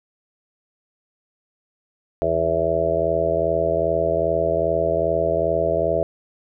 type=harmonic tone; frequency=82.5 Hz; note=E2; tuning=2 cents sharp; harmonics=1 / 2 / 4 / 5 / 6 / 7 / 8; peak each=-31 / -31 / -30 / -26 / -26 / -24 / -21 dBFS; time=2.22-6.03 s; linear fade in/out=0 ms; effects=none